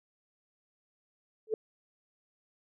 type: tone with exponential growth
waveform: sine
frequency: 437.1 Hz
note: A4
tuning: 11 cents flat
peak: -22 dBFS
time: 1.47-1.54 s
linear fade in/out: 2 ms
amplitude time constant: 15 ms
effects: none